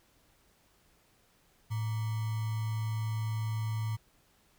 sine tone with sample-and-hold, 110 Hz, A2, in tune, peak -30 dBFS, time 1.7-3.97 s, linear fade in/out 20 ms, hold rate 1050 Hz, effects pink hiss -67 dBFS RMS until 4.58 s

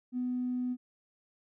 triangle tone with tanh clipping, 249.3 Hz, B3, 16 cents sharp, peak -30 dBFS, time 0.12-0.77 s, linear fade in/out 50 ms, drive 4 dB, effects none

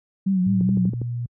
sine tone with vibrato, 187.7 Hz, F#3, 25 cents sharp, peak -17 dBFS, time 0.26-0.9 s, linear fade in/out 10 ms, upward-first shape triangle, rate 4.8 Hz, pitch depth 77 cents each way
sine tone with pitch glide, 110 to 119.96 Hz, A2 to B2, 0 to -50 cents, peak -24 dBFS, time 0.46-1.26 s, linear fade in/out 5 ms, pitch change +150 cents, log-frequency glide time 0.56-0.62 s
click train, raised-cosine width 3 ms, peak -17 dBFS, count 6, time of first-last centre 0.61-1.017 s, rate 12.3 Hz
effects high-pass 60 Hz 12 dB/octave

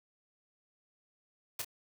white noise with echo, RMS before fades -36 dBFS, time 1.59-1.62 s, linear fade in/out 5 ms, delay 27 ms, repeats 1, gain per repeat -8 dB, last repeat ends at 1.647 s, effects none

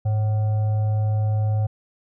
sine tone with frequency modulation, 105.6 Hz, G#2, 29 cents sharp, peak -18 dBFS, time 0.05-1.67 s, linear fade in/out 10 ms, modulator 650 Hz, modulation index 0.24, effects none

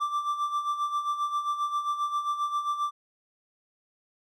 triangle tone with tremolo, 1174.7 Hz, D6, in tune, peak -22 dBFS, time 0-2.91 s, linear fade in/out 20 ms, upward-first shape sine, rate 7.5 Hz, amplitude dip 65%, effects none

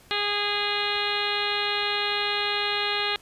harmonic tone with a mistuned harmonic, 411.4 Hz, G#4, 16 cents flat, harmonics 1 / 2 / 3 / 4 / 5 / 6 / 7 / 8 / 9 / 10, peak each -33 / -33 / -33 / -33 / -33 / -33 / -33 / -33 / -33 / -33 dBFS, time 0.11-3.16 s, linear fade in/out 0 ms, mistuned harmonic 8, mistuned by +22 cents, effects pink hiss -54 dBFS RMS until 3.21 s + resampled to 32000 Hz

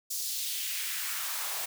white noise with high-pass filter sweep, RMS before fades -34 dBFS, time 0.1-1.66 s, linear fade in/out 10 ms, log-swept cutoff 5800 to 630 Hz, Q 1.5, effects none

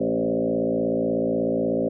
sine tone with frequency modulation, 391.9 Hz, G4, in tune, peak -20 dBFS, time 0-1.89 s, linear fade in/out 10 ms, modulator 56.4 Hz, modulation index 3.6, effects none

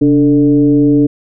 sine tone with frequency modulation, 290 Hz, D4, 22 cents flat, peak -6 dBFS, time 0.01-1.07 s, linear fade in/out 10 ms, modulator 156 Hz, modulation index 0.69, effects none

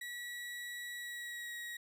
35% pulse tone with pitch glide, 1934 to 1901.9 Hz, B6 to A#6, -37 to +34 cents, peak -40 dBFS, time 0.01-1.77 s, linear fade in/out 5 ms, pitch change -29 cents, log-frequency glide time 0.95-1.56 s, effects none

